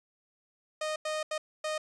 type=tone bursts at uneven times; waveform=sawtooth; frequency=618 Hz; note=D#5; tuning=12 cents flat; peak=-27 dBFS; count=4; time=0.81-0.96 / 1.05-1.23 / 1.31-1.38 / 1.64-1.78 s; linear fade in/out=5 ms; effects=resampled to 22050 Hz